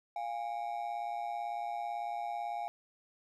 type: ring-modulated tone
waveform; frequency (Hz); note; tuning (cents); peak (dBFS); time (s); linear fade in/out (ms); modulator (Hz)
triangle; 759; F#5; +44; -30; 0.16-2.68; 0; 59
effects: none